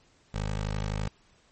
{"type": "tone with notch filter", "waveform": "15% pulse", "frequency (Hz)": 51.91, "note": "G#1", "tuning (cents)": 0, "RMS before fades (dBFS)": -31, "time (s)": [0.34, 1.08], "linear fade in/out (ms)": 5, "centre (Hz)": 290, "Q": 1.7, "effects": ["pink hiss -63 dBFS RMS until 1.51 s", "MP3 32 kbps"]}